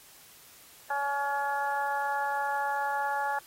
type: harmonic tone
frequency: 282.2 Hz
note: C#4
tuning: 31 cents sharp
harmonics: 2 / 3 / 4 / 5 / 6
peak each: -39 / -29 / -39 / -36 / -36 dBFS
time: 0.9-3.39 s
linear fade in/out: 5 ms
effects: white hiss -54 dBFS RMS until 3.46 s + AAC 48 kbps